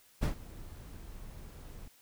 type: noise with ADSR envelope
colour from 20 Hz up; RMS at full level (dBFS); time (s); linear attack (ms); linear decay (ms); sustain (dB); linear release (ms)
brown; -26; 0.21-1.88; 24; 110; -21; 4
effects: white hiss -63 dBFS RMS until 2.01 s